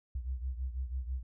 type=beating tone pair; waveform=sine; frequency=62.7 / 68.8 Hz; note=B1 / C#2; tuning=+27 / -12 cents; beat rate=6.1 Hz; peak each=-35 / -40 dBFS; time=0.15-1.23 s; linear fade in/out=5 ms; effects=none